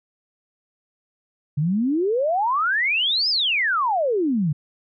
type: exponential two-way sweep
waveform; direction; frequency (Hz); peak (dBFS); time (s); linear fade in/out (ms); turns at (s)
sine; up then down; 139.2 to 5274 to 139.2; -18; 1.57-4.53; 10; 3.29
effects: none